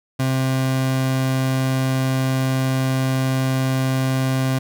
30% pulse tone, 131.6 Hz, C3, 10 cents sharp, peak -15 dBFS, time 0.19-4.59 s, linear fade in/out 10 ms, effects none

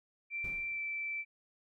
sine tone with pitch glide, 2349 to 2329 Hz, D7 to D7, 0 to -15 cents, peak -35 dBFS, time 0.3-1.25 s, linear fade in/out 50 ms, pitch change -15 cents, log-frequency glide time 0.67-0.8 s
brown noise with exponential decay, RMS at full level -43 dBFS, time 0.44-0.9 s, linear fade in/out 5 ms, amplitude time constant 100 ms
effects none

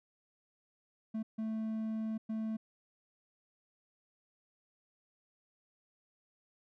triangle tone bursts at uneven times, 220.2 Hz, A3, 2 cents sharp, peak -32 dBFS, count 3, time 1.14-1.23 / 1.38-2.18 / 2.29-2.57 s, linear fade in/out 10 ms, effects none

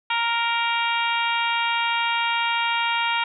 harmonic tone, 466.2 Hz, A#4, in tune, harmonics 2 / 3 / 4 / 5 / 6 / 7 / 8, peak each -24 / -28 / -32 / -27 / -29 / -31 / -35 dBFS, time 0.1-3.24 s, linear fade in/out 5 ms, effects none

